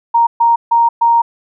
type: tone bursts at uneven times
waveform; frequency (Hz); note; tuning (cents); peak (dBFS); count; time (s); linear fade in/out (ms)
sine; 932.3; A#5; 0; -7; 4; 0.14-0.27 / 0.4-0.56 / 0.71-0.89 / 1.01-1.22; 10
effects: none